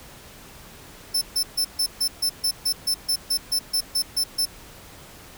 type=tone bursts; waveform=sawtooth; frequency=5300 Hz; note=E8; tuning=9 cents sharp; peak=-17 dBFS; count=16; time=1.14-4.456 s; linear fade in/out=10 ms; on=76 ms; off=140 ms; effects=pink hiss -45 dBFS RMS until 5.37 s